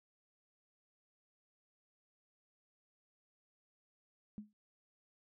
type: tone with exponential decay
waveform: sine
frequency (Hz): 210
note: G#3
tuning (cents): +19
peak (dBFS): -39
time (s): 4.38-4.53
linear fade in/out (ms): 0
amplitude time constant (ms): 31
effects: none